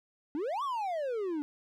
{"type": "exponential two-way sweep", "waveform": "triangle", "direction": "up then down", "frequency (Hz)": [277.2, 1174.7, 284.3], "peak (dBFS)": -29, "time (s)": [0.35, 1.42], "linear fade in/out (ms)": 0, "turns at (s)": 0.63, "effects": []}